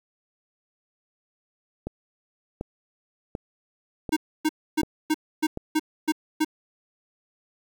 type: click train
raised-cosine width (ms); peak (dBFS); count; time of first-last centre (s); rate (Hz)
2; -17; 6; 1.87-5.574; 1.35
type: tone bursts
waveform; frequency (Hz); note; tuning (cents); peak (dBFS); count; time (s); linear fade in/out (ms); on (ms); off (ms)
square; 310.5; D#4; -3; -20; 8; 4.12-6.448; 10; 46; 280
effects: 9-bit